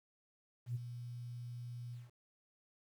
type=tone with ADSR envelope; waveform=sine; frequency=121 Hz; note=B2; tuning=35 cents flat; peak=-33 dBFS; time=0.66-2.11 s; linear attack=90 ms; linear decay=25 ms; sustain=-10 dB; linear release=180 ms; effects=tanh soft clip ceiling -29 dBFS + 11-bit